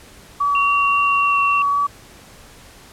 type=tone with vibrato; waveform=sine; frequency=1138 Hz; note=C#6; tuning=45 cents sharp; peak=-15 dBFS; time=0.4-1.87 s; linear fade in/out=10 ms; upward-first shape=sine; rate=3.7 Hz; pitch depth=10 cents each way
type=tone with pitch glide; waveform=sine; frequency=2752 to 2724 Hz; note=F7 to F7; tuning=-26 to -44 cents; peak=-19 dBFS; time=0.55-1.62 s; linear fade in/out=2 ms; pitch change=-18 cents; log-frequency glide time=1.14-1.38 s
effects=pink hiss -44 dBFS RMS until 2.92 s + low-pass 12000 Hz 12 dB/octave